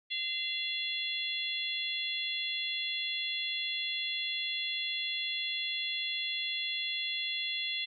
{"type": "harmonic tone with a mistuned harmonic", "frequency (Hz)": 688, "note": "F5", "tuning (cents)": -26, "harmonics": [3, 4, 5, 6], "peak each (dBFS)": [-39, -38, -35, -40], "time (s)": [0.1, 7.86], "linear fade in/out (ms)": 20, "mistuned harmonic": 5, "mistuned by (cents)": -17, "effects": []}